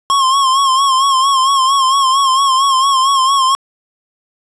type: tone with vibrato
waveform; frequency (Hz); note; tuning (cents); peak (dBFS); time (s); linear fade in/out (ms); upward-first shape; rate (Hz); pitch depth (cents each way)
square; 1076; C6; +48; -10; 0.1-3.55; 0; sine; 4.4; 65
effects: resampled to 22050 Hz + 8-bit